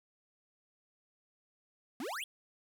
square exponential sweep, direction up, 220 to 3432 Hz, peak -38 dBFS, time 2-2.24 s, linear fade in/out 2 ms, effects 11-bit

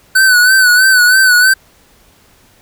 square tone with vibrato, 1505 Hz, F#6, 29 cents sharp, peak -6 dBFS, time 0.15-1.54 s, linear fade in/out 10 ms, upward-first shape sine, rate 3.1 Hz, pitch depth 58 cents each way, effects pink hiss -48 dBFS RMS until 2.61 s

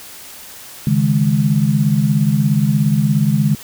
sine chord, C# suspended second, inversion none, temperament equal, 138.59 / 155.56 / 207.7 Hz, C#3 / D#3 / G#3, 0 / 0 / 0 cents, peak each -16 dBFS, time 0.87-3.55 s, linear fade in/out 2 ms, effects white hiss -36 dBFS RMS until 3.63 s

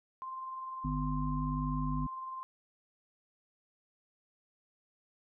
sine tone with tremolo, 1046.5 Hz, C6, in tune, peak -37 dBFS, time 0.22-2.43 s, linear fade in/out 0 ms, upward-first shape triangle, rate 20 Hz, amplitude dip 35%
harmonic tone, 50.7 Hz, G#1, 41 cents flat, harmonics 1 / 3 / 5, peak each -36 / -35 / -36 dBFS, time 0.84-2.07 s, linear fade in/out 10 ms
effects none

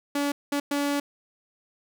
sawtooth tone bursts at uneven times, 285.8 Hz, D4, 47 cents flat, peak -20 dBFS, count 3, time 0.15-0.32 / 0.52-0.6 / 0.71-1 s, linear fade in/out 5 ms, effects none

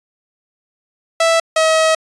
sawtooth tone pair in turn, 659.3 / 638.7 Hz, E5 / D#5, 0 / +45 cents, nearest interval minor second, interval 55 cents, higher first, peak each -7 dBFS, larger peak neither, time 1.2-1.4 / 1.56-1.95 s, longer second, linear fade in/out 5 ms, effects resampled to 22050 Hz

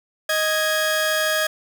sawtooth tone pair together, 625 / 1655.6 Hz, D#5 / G#6, +8 / -6 cents, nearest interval octave + perfect fourth, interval 1686 cents, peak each -18 dBFS, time 0.29-1.47 s, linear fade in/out 5 ms, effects 7-bit

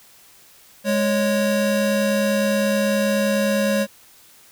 square tone pair together, 207.2 / 552 Hz, G#3 / C#5, -4 / -7 cents, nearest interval octave + perfect fourth, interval 1697 cents, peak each -21 dBFS, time 0.84-3.87 s, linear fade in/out 50 ms, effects white hiss -50 dBFS RMS until 4.51 s

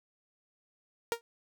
sawtooth tone with exponential decay, 466.2 Hz, A#4, in tune, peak -21 dBFS, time 1.12-1.21 s, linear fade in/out 0 ms, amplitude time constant 18 ms, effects none

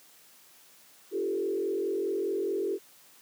sine tone with frequency modulation, 392 Hz, G4, in tune, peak -27 dBFS, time 1.11-2.79 s, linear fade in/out 50 ms, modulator 44.8 Hz, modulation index 1.2, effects white hiss -57 dBFS RMS until 3.21 s + high-pass 150 Hz 12 dB/octave

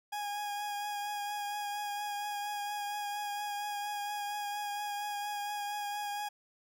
40% pulse tone with vibrato, 824 Hz, G#5, 14 cents flat, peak -34 dBFS, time 0.12-6.29 s, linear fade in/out 10 ms, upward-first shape triangle, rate 4.3 Hz, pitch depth 20 cents each way, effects none

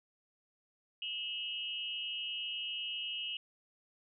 sine tone with amplitude modulation, 2889 Hz, F#7, 42 cents flat, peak -32 dBFS, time 1.02-3.37 s, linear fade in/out 2 ms, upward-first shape sine, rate 252 Hz, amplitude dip 100%, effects none

